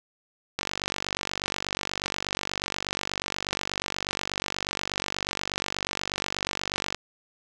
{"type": "click train", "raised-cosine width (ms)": 0.2, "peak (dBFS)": -10, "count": 308, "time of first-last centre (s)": [0.59, 6.946], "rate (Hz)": 48.3, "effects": []}